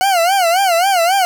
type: tone with vibrato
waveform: 40% pulse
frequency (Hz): 727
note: F#5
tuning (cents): -31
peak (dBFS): -10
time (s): 0.01-1.25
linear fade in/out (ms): 0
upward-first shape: sine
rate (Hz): 3.7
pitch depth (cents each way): 160
effects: none